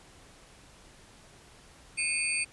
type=tone cluster; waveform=sine; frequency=2185 / 2455 / 2612 / 4599 / 8680 Hz; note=C#7 / D#7 / E7 / D8 / C#9; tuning=-26 / -24 / -17 / -37 / -37 cents; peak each=-40 / -31 / -35 / -37 / -32 dBFS; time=1.97-2.45 s; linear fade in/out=20 ms; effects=pink hiss -55 dBFS RMS until 2.52 s + resampled to 24000 Hz